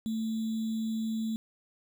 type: tone with sample-and-hold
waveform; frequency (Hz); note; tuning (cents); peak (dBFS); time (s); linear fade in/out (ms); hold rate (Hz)
sine; 222; A3; +16; -29; 0.06-1.36; 0; 3675
effects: none